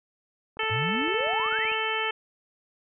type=click train; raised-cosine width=1 ms; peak=-30 dBFS; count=19; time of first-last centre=0.57-1.716 s; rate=15.7 Hz
type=harmonic tone; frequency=440 Hz; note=A4; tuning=in tune; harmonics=1 / 2 / 3 / 4 / 5 / 6 / 7; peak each=-33 / -33 / -33 / -33 / -33 / -33 / -33 dBFS; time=0.59-2.11 s; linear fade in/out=5 ms
type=exponential sweep; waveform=sine; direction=up; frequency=100.2 to 2957 Hz; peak=-28 dBFS; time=0.7-1.75 s; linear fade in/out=20 ms
effects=none